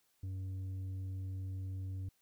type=tone with tanh clipping; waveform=sine; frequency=94.7 Hz; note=F#2; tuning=41 cents sharp; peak=-39 dBFS; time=0.23-2.09 s; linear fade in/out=5 ms; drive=5 dB; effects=white hiss -75 dBFS RMS until 2.21 s